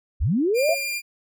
sine linear sweep, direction up, 41 to 698.5 Hz, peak -18 dBFS, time 0.2-0.75 s, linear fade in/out 20 ms
sawtooth tone, 2397 Hz, D7, 35 cents sharp, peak -22 dBFS, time 0.54-1.02 s, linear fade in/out 50 ms
sine tone with exponential decay, 554.4 Hz, C#5, in tune, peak -20 dBFS, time 0.69-0.96 s, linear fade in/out 2 ms, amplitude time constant 57 ms
effects none

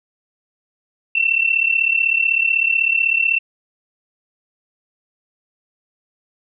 sine tone pair together, 2677 / 2713 Hz, E7 / E7, +26 / +49 cents, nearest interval unison, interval 23 cents, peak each -17 dBFS, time 1.15-3.39 s, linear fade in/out 5 ms, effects none

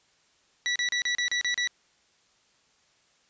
25% pulse tone bursts, 1952 Hz, B6, 21 cents flat, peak -21 dBFS, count 8, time 0.66-1.674 s, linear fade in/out 0 ms, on 97 ms, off 34 ms, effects white hiss -65 dBFS RMS until 3.29 s + resampled to 16000 Hz

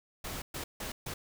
pink noise bursts at uneven times, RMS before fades -39 dBFS, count 4, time 0.24-0.42 / 0.54-0.64 / 0.8-0.92 / 1.06-1.14 s, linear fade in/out 5 ms, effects none

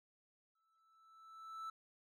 triangle tone with exponential growth, 1318 Hz, E6, 1 cent flat, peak -40 dBFS, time 0.55-1.7 s, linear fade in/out 5 ms, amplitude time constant 250 ms, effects none

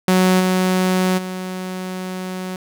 sawtooth tone with level steps, 185 Hz, F#3, in tune, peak -8 / -11 / -21 dBFS, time 0.08-2.56 s, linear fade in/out 2 ms, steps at 0.39 / 1.17 s, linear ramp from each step 20 ms, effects none

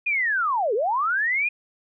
sine linear two-way sweep, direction down then up, 2489 to 388.8 to 2489 Hz, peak -20 dBFS, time 0.06-1.49 s, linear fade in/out 10 ms, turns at 0.74 s, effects none

